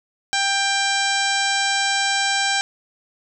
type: harmonic tone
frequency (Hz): 790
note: G5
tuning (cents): +13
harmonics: 1 / 2 / 3 / 4 / 5 / 6 / 7 / 8 / 9 / 10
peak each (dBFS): -24 / -23 / -27 / -28 / -27 / -33 / -28 / -33 / -34 / -30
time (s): 0.33-2.61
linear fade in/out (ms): 0
effects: none